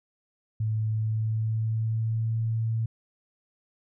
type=tone with pitch glide; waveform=sine; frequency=109.2 to 112.72 Hz; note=A2 to A2; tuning=-13 to +42 cents; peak=-24 dBFS; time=0.6-2.86 s; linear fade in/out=5 ms; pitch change=+55 cents; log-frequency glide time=0.9-2.38 s; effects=none